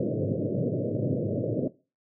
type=band-pass noise; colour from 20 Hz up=pink; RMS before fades=-28 dBFS; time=0-1.68 s; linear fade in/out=5 ms; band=100 to 610 Hz; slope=96 dB/octave; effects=noise-tail reverb RT60 0.3 s tail -18 dB re dry